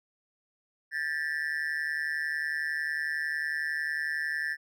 triangle tone with amplitude modulation, 1760 Hz, A6, in tune, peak -23 dBFS, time 0.91-4.57 s, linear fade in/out 50 ms, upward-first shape sine, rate 151 Hz, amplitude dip 100%, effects none

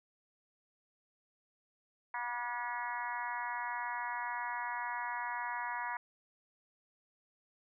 harmonic tone with a mistuned harmonic, 241.8 Hz, B3, 36 cents flat, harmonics 3 / 4 / 5 / 6 / 7 / 8 / 9, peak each -47 / -38 / -47 / -46 / -44 / -45 / -49 dBFS, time 2.14-5.97 s, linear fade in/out 2 ms, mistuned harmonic 5, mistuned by -32 cents, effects none

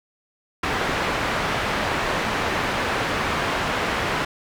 white low-pass noise, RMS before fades -24 dBFS, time 0.63-4.25 s, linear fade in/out 5 ms, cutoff 1800 Hz, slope 12 dB/octave, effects none

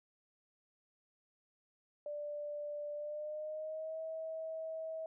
sine tone with pitch glide, 589 to 642.3 Hz, D5 to E5, +5 to -45 cents, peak -39 dBFS, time 2.06-5.06 s, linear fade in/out 2 ms, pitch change +150 cents, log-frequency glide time 2.94-4 s, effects none

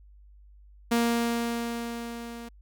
sawtooth tone with level ramp, 234.3 Hz, A#3, 9 cents sharp, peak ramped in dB -17 to -35 dBFS, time 0.91-2.49 s, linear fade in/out 10 ms, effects added 50 Hz sine -50 dBFS peak until 2.61 s

